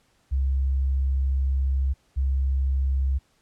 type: tone pair in turn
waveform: sine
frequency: 67 / 67 Hz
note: C2 / C2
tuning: +42 / +42 cents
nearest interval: unison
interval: 0 cents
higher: neither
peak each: -20 dBFS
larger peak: neither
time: 0.31-1.94 / 2.16-3.19 s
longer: first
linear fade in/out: 20 ms
effects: pink hiss -65 dBFS RMS until 3.41 s + low-pass 10000 Hz 12 dB/octave